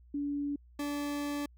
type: tone pair in turn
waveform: sine / 40% pulse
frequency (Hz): 286.8 / 289.3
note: D4 / D4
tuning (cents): -41 / -26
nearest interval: unison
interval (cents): 15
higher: second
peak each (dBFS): -31 / -32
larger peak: first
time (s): 0.14-0.56 / 0.79-1.46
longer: second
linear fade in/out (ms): 5
effects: added 60 Hz sine -55 dBFS peak until 1.57 s